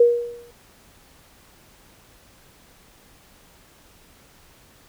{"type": "tone with exponential decay", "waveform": "sine", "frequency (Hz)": 476.3, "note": "A#4", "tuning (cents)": 37, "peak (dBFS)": -8, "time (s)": [0, 0.51], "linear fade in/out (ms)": 5, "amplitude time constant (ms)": 110, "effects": ["pink hiss -53 dBFS RMS until 4.88 s"]}